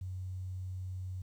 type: tone with quantisation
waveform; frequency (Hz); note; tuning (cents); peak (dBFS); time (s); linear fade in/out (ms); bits
sine; 92.7; F#2; +4; -37; 0.01-1.22; 5; 11
effects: none